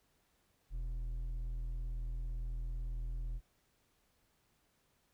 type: tone with hard clipping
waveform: sine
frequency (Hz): 41.05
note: E1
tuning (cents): -6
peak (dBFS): -38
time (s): 0.7-3.41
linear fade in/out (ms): 50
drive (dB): 5
effects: pink hiss -75 dBFS RMS until 5.13 s